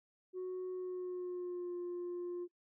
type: tone with pitch glide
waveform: sine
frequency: 368.3 to 352.7 Hz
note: F#4 to F4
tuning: -8 to +17 cents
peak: -36 dBFS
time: 0.33-2.48 s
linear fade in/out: 50 ms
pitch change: -75 cents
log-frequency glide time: 0.72-1.75 s
effects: noise-tail reverb RT60 0.1 s tail -22 dB re dry + tanh soft clip ceiling -37 dBFS